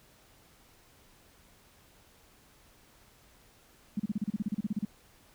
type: tone bursts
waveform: sine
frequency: 207.7 Hz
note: G#3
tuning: in tune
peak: -27 dBFS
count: 15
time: 3.97-4.851 s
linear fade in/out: 5 ms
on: 27 ms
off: 34 ms
effects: pink hiss -61 dBFS RMS until 5.34 s